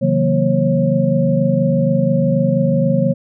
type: tone cluster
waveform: sine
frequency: 136.6 / 162.8 / 187 / 235.4 / 543 Hz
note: C#3 / E3 / F#3 / A#3 / C#5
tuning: -25 / -21 / +19 / +17 / -36 cents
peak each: -19 / -18 / -19 / -19 / -18 dBFS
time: 0.01-3.14 s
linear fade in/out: 20 ms
effects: none